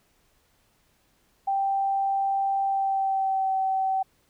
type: tone with pitch glide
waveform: sine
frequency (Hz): 784 to 766.1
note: G5 to G5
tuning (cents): 0 to -40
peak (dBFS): -22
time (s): 1.47-4.03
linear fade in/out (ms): 10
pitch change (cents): -40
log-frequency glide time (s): 2.64-3.54
effects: pink hiss -66 dBFS RMS until 4.29 s